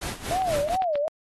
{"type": "noise with tremolo", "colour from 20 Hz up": "pink", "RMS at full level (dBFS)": -31, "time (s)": [0.01, 0.76], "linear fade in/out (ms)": 10, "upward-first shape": "sine", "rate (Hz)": 4.2, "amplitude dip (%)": 80}
{"type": "tone with vibrato", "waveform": "sine", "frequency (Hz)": 660, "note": "E5", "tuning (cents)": 2, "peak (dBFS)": -22, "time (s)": [0.31, 1.08], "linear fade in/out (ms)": 0, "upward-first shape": "sine", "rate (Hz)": 2.6, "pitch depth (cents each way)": 250}
{"type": "click train", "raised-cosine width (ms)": 0.3, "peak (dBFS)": -19, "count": 5, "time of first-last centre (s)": [0.42, 0.955], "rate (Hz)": 7.47}
{"effects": ["AAC 32 kbps"]}